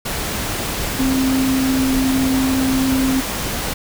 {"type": "tone in noise", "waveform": "sine", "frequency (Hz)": 263.6, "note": "C4", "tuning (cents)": 13, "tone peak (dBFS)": -15, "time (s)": [0.99, 3.21], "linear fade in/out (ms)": 10, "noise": "pink", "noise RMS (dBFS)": -23, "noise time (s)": [0.05, 3.74], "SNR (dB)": 5, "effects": []}